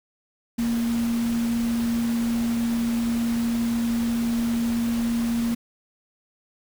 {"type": "tone in noise", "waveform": "sine", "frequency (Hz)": 233.2, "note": "A#3", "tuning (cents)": 1, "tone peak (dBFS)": -21, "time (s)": [0.58, 5.55], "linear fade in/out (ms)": 10, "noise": "pink", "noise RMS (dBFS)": -36, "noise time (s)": [0.58, 5.55], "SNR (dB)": 12, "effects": []}